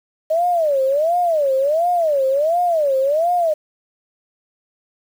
sine tone with vibrato, 614 Hz, D#5, 23 cents flat, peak -14 dBFS, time 0.3-3.54 s, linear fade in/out 10 ms, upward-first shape sine, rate 1.4 Hz, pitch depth 260 cents each way, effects 7-bit

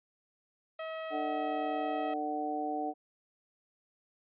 sawtooth tone, 641 Hz, E5, 49 cents flat, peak -33 dBFS, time 0.79-2.14 s, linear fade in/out 5 ms
harmonic tone, 150 Hz, D3, 37 cents sharp, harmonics 2 / 3 / 4 / 5, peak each -37 / -41 / -42 / -34 dBFS, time 1.1-2.94 s, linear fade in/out 50 ms
effects resampled to 8000 Hz

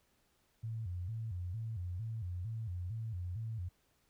sine tone with vibrato, 100 Hz, G2, 35 cents sharp, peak -37 dBFS, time 0.63-3.69 s, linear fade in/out 10 ms, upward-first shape square, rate 2.2 Hz, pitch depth 200 cents each way, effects pink hiss -74 dBFS RMS until 4.09 s

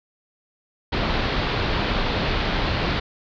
pink low-pass noise, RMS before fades -23 dBFS, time 0.92-3 s, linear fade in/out 10 ms, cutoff 4500 Hz, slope 48 dB/octave, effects none

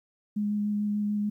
sine tone with vibrato, 207.7 Hz, G#3, in tune, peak -25 dBFS, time 0.36-1.3 s, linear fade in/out 10 ms, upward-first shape square, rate 6.8 Hz, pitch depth 9 cents each way, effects 11-bit

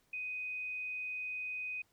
sine tone, 2500 Hz, D#7, 8 cents sharp, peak -37 dBFS, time 0.13-1.82 s, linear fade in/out 5 ms, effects pink hiss -73 dBFS RMS until 1.92 s

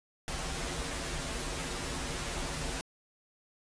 pink noise with comb filter, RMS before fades -36 dBFS, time 0.28-2.81 s, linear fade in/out 0 ms, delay 9.7 ms, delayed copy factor -0.95, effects resampled to 22050 Hz

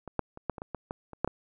clicks, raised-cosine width 1 ms, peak -26 / -12 / -29 / -14 / -26 / -23 / -20 / -20 / -29 / -11 / -18 dBFS, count 11, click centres 0.077 / 0.193 / 0.374 / 0.497 / 0.582 / 0.619 / 0.747 / 0.909 / 1.133 / 1.246 / 1.276 s, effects none

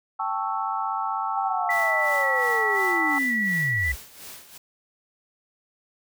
sine chord, A dominant seventh, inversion third, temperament equal, 784 / 880 / 1108.7 / 1318.5 Hz, G5 / A5 / C#6 / E6, 0 / 0 / 0 / 0 cents, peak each -30 / -29 / -31 / -30 dBFS, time 0.19-3.19 s, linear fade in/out 10 ms
sine linear sweep, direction down, 802 to 54.2 Hz, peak -27 dBFS, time 1.36-3.96 s, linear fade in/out 20 ms
sine tone with vibrato, 1961 Hz, B6, 13 cents flat, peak -22 dBFS, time 1.69-3.92 s, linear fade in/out 5 ms, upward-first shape square, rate 0.93 Hz, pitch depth 13 cents each way
white noise with tremolo, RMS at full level -40 dBFS, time 1.7-4.58 s, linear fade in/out 5 ms, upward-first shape sine, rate 2.8 Hz, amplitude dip 70%
effects none

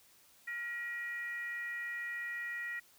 sine tone with frequency modulation, 1907 Hz, A#6, 39 cents sharp, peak -37 dBFS, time 0.47-2.8 s, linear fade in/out 10 ms, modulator 505 Hz, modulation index 0.49, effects white hiss -64 dBFS RMS until 2.98 s

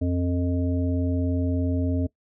harmonic tone, 88.3 Hz, F2, 20 cents sharp, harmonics 1 / 3 / 5 / 7, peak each -24 / -25 / -35 / -35 dBFS, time 0.01-2.07 s, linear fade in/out 10 ms, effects noise-tail reverb RT60 0.1 s tail -19 dB re dry

